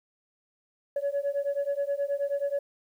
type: beating tone pair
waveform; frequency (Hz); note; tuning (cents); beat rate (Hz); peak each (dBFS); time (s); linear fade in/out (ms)
sine; 560 / 569.4; C#5 / C#5; +18 / +46; 9.4; -28 / -28; 0.96-2.59; 5
effects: tanh soft clip ceiling -22 dBFS + 10-bit